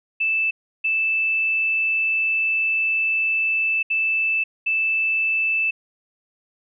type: tone bursts at uneven times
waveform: sine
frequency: 2637 Hz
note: E7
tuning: in tune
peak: -18 dBFS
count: 4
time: 0.2-0.51 / 0.84-3.83 / 3.9-4.44 / 4.66-5.71 s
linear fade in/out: 10 ms
effects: none